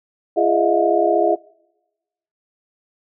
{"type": "tone cluster", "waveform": "sine", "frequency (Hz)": [340.8, 413.8, 617, 653, 713], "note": ["F4", "G#4", "D#5", "E5", "F5"], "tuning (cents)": [-42, -6, -15, -17, 36], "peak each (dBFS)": -20, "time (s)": [0.36, 1.36], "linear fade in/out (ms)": 20, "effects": ["noise-tail reverb RT60 1.0 s tail -25 dB re dry"]}